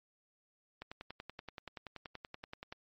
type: click train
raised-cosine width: 0.3 ms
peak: -28 dBFS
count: 21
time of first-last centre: 0.82-2.725 s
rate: 10.5 Hz
effects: MP3 32 kbps